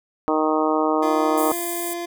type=harmonic tone; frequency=155.56 Hz; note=D#3; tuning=in tune; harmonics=2 / 3 / 4 / 5 / 6 / 7 / 8; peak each=-22 / -24 / -25 / -26 / -27 / -27 / -28 dBFS; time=0.28-1.52 s; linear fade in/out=0 ms
type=tone; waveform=25% pulse; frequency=344.7 Hz; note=F4; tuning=23 cents flat; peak=-23 dBFS; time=1.02-2.06 s; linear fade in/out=10 ms
type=high-pass noise; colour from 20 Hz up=pink; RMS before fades=-30 dBFS; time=1.37-1.94 s; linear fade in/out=10 ms; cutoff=7300 Hz; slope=48 dB/octave
effects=none